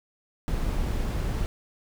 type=noise; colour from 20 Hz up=brown; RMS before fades=-27 dBFS; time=0.48-1.46 s; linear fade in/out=0 ms; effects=none